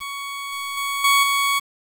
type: tone with level steps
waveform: 20% pulse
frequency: 1118 Hz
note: C#6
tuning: 14 cents sharp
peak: -24 / -22 / -18 / -9 / -13 dBFS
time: 0-1.6 s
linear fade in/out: 20 ms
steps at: 0.52 / 0.77 / 1.04 / 1.23 s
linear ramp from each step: 5 ms
effects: 7-bit